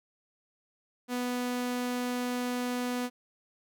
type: tone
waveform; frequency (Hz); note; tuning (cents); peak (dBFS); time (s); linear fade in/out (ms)
sawtooth; 246.9; B3; 0; -26; 1.08-3.1; 50
effects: none